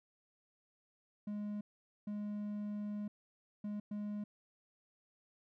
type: tone bursts at uneven times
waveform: triangle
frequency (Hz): 207.7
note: G#3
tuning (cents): 0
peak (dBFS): -36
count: 4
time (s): 1.27-1.61 / 2.07-3.08 / 3.64-3.8 / 3.91-4.24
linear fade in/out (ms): 5
effects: none